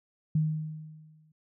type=tone with exponential decay; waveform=sine; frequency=155.56 Hz; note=D#3; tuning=in tune; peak=-21 dBFS; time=0.35-1.32 s; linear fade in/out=5 ms; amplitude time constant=210 ms; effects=none